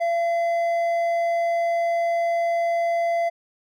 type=tone with hard clipping; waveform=sine; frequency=680 Hz; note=F5; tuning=46 cents flat; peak=-21 dBFS; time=0-3.3 s; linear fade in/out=20 ms; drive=5 dB; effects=none